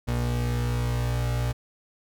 35% pulse tone pair together, 59.87 / 119.6 Hz, A#1 / A#2, +47 / +45 cents, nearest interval octave, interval 1198 cents, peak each -26 dBFS, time 0.07-1.53 s, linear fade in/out 20 ms, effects none

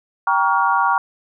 sine chord, G half-diminished seventh, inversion none, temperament just, 784 / 940.8 / 1128.9 / 1411.2 Hz, G5 / Bb5 / Db6 / F6, 0 / +16 / +31 / +18 cents, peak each -21 / -18 / -19 / -21 dBFS, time 0.27-0.98 s, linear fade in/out 2 ms, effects none

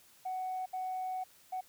sine tone bursts at uneven times, 745 Hz, F#5, 12 cents sharp, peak -33 dBFS, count 3, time 0.25-0.66 / 0.73-1.24 / 1.52-1.61 s, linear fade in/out 10 ms, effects tanh soft clip ceiling -31 dBFS + white hiss -62 dBFS RMS until 1.68 s

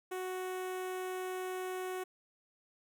sawtooth tone with notch filter, 370 Hz, F#4, in tune, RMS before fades -39 dBFS, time 0.11-2.04 s, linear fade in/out 10 ms, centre 4600 Hz, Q 1.1, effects none

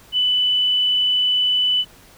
sine tone, 2989 Hz, F#7, 17 cents sharp, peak -15 dBFS, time 0.12-1.85 s, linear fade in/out 50 ms, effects pink hiss -48 dBFS RMS until 2.17 s

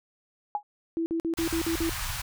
sine tone with exponential decay, 830.6 Hz, G#5, in tune, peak -21 dBFS, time 0.55-0.63 s, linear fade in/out 1 ms, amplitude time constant 17 ms
sine tone bursts, 330.3 Hz, E4, 4 cents sharp, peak -25 dBFS, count 7, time 0.97-1.894 s, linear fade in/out 0 ms, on 90 ms, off 49 ms
pink band-stop noise, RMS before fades -33 dBFS, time 1.37-2.22 s, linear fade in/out 10 ms, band 120 to 900 Hz, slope 24 dB/octave
effects none

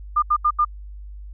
sine tone bursts, 1206 Hz, D6, 46 cents sharp, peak -14 dBFS, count 4, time 0.16-0.65 s, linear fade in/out 10 ms, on 64 ms, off 78 ms, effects added 50 Hz sine -34 dBFS peak until 1.33 s

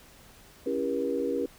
sine chord, C# diminished seventh, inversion none, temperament just, 277.2 / 332.6 / 399.1 / 479 Hz, C#4 / E4 / G4 / Bb4, 0 / +16 / +31 / +47 cents, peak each -32 / -35 / -32 / -30 dBFS, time 0.66-1.46 s, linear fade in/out 5 ms, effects pink hiss -54 dBFS RMS until 1.58 s

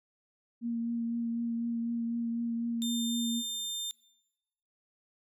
sine tone with vibrato, 233.1 Hz, A#3, in tune, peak -30 dBFS, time 0.61-3.43 s, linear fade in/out 50 ms, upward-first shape triangle, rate 4 Hz, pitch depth 19 cents each way
sawtooth tone, 3600 Hz, A7, 39 cents sharp, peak -31 dBFS, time 2.82-3.91 s, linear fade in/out 0 ms
effects noise-tail reverb RT60 1.0 s tail -22 dB re dry

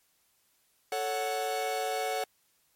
45% pulse chord, F# minor, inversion first, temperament equal, 440 / 554.4 / 740 Hz, A4 / C#5 / F#5, 0 / 0 / 0 cents, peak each -35 / -36 / -32 dBFS, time 0.92-2.24 s, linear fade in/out 2 ms, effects white hiss -70 dBFS RMS until 2.75 s + MP3 64 kbps

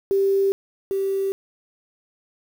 sine tone pair in turn, 392 / 389.5 Hz, G4 / G4, 0 / -11 cents, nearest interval unison, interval 11 cents, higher first, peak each -16 / -20 dBFS, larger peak first, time 0.11-0.52 / 0.91-1.32 s, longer neither, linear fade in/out 0 ms, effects 7-bit

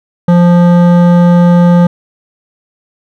sine tone with hard clipping, 174.61 Hz, F3, in tune, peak -5 dBFS, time 0.28-1.87 s, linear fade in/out 5 ms, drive 13 dB, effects none

